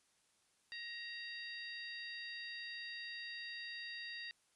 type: harmonic tone with a mistuned harmonic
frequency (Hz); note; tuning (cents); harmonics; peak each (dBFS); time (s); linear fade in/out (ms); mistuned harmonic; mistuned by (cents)
941; A#5; +16; 2 / 3 / 4 / 5; -47 / -52 / -52 / -51; 0.72-4.31; 0; 3; -42
effects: white hiss -75 dBFS RMS until 4.55 s + resampled to 24000 Hz